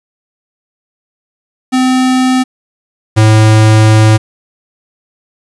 square tone pair in turn, 256.9 / 108.98 Hz, C4 / A2, -32 / -16 cents, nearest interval octave + minor third, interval 1484 cents, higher first, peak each -8 / -4 dBFS, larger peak second, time 1.72-2.44 / 3.16-4.18 s, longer second, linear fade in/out 20 ms, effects resampled to 24000 Hz + 7-bit

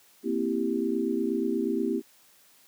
sine chord, C dominant seventh, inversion third, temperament equal, 233.1 / 261.6 / 329.6 / 392 Hz, Bb3 / C4 / E4 / G4, 0 / 0 / 0 / 0 cents, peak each -30 dBFS, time 0.23-2.02 s, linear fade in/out 50 ms, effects white hiss -59 dBFS RMS until 2.67 s + high-pass 150 Hz 12 dB/octave

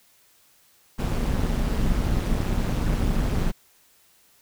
brown noise with amplitude modulation, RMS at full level -20 dBFS, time 0.98-3.52 s, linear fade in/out 20 ms, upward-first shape sine, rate 196 Hz, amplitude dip 70%, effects white hiss -59 dBFS RMS until 4.41 s

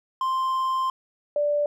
triangle / sine tone pair in turn, 1047 / 586.2 Hz, C6 / D5, +1 / -3 cents, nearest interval minor seventh, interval 1004 cents, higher first, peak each -20 dBFS, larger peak neither, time 0.21-0.9 / 1.36-1.66 s, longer first, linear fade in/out 2 ms, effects none

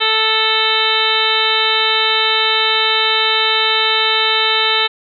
harmonic tone with a mistuned harmonic, 440 Hz, A4, in tune, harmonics 1 / 2 / 3 / 4 / 5 / 6 / 7 / 8 / 9, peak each -23 / -22 / -21 / -22 / -22 / -23 / -19 / -19 / -20 dBFS, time 0-4.88 s, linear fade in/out 20 ms, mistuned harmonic 8, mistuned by +61 cents, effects none

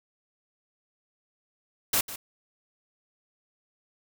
white noise with echo, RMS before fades -24 dBFS, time 1.93-2.01 s, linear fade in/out 5 ms, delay 150 ms, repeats 1, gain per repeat -14 dB, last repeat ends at 2.16 s, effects none

